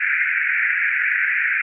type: band-pass noise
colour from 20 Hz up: pink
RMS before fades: -20 dBFS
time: 0-1.62 s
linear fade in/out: 10 ms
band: 1500 to 2400 Hz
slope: 96 dB/octave
effects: none